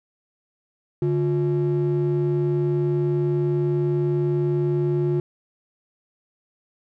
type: ring-modulated tone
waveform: triangle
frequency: 250 Hz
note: B3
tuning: 21 cents sharp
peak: -13 dBFS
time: 1.02-5.2 s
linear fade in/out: 2 ms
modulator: 105 Hz
effects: tanh soft clip ceiling -12 dBFS